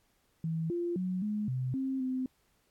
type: tone with pitch steps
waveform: sine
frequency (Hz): 162.3 / 346.3 / 184 / 210.4 / 128.2 / 265.6 / 257.9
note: E3 / F4 / F#3 / G#3 / C3 / C4 / C4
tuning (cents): -27 / -15 / -9 / +23 / -35 / +26 / -25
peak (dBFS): -30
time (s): 0.44-2.26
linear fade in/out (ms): 2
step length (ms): 260
effects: pink hiss -72 dBFS RMS until 2.7 s + AAC 64 kbps